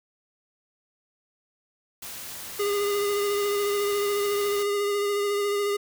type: noise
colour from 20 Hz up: white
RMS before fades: -38 dBFS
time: 2.02-4.63 s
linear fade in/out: 5 ms
type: tone with vibrato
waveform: square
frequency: 407.3 Hz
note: G#4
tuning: 34 cents flat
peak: -24 dBFS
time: 2.59-5.77 s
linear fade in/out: 10 ms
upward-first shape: triangle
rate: 14 Hz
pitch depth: 27 cents each way
effects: none